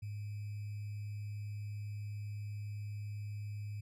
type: tone with sample-and-hold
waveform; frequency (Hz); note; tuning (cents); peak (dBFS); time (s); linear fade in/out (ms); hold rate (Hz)
sine; 103.83; G#2; 0; -39; 0.02-3.81; 10; 2450
effects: resampled to 32000 Hz